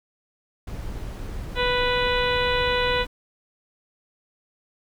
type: noise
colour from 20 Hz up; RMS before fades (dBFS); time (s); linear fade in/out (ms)
brown; -32; 0.67-3.07; 5
type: harmonic tone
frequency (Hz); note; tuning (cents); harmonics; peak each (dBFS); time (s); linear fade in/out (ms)
493.9; B4; 0; 1 / 2 / 3 / 4 / 5 / 6 / 7 / 8; -24 / -27 / -29 / -30 / -31 / -32 / -32 / -33; 1.55-3.06; 50
effects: none